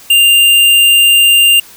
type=tone; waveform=square; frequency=2794 Hz; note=F7; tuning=in tune; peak=-5 dBFS; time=0.1-1.6 s; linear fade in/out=5 ms; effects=white hiss -37 dBFS RMS until 1.76 s